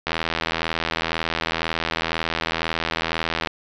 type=click train; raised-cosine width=0.3 ms; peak=-6 dBFS; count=280; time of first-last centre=0.07-3.472 s; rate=82 Hz; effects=resampled to 16000 Hz + 7-bit